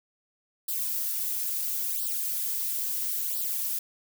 violet noise with flanger, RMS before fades -30 dBFS, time 0.68-3.79 s, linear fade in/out 5 ms, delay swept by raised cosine 0.22 to 5.72 ms, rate 0.74 Hz, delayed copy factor +0.8, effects none

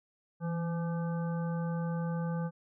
harmonic tone with a mistuned harmonic, 170 Hz, F3, 46 cents flat, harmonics 1 / 3 / 5 / 7 / 9, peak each -31 / -41 / -45 / -48 / -50 dBFS, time 0.4-2.51 s, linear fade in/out 50 ms, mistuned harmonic 1, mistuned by -44 cents, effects none

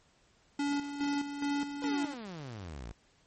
square tone with tremolo, 285.5 Hz, D4, 49 cents flat, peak -30 dBFS, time 0.59-2.14 s, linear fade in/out 5 ms, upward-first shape square, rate 2.4 Hz, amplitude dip 60%
sawtooth exponential sweep, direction down, 509 to 51 Hz, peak -37 dBFS, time 1.82-2.92 s, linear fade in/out 0 ms
effects pink hiss -67 dBFS RMS until 3.26 s + MP3 32 kbps

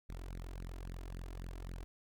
sawtooth tone with flanger, 44 Hz, F1, 14 cents sharp, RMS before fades -45 dBFS, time 0.09-1.84 s, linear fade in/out 0 ms, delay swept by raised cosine 0.46 to 3.06 ms, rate 3.7 Hz, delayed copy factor +1, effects none

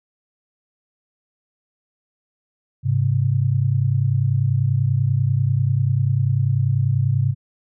sine tone pair together, 104.29 / 134.5 Hz, G#2 / C3, +8 / +48 cents, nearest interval major third, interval 440 cents, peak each -19 / -18 dBFS, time 2.83-7.35 s, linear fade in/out 50 ms, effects none

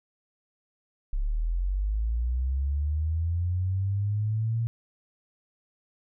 sine linear sweep, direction up, 33.4 to 116.54 Hz, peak -24 dBFS, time 1.13-4.67 s, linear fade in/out 0 ms, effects none

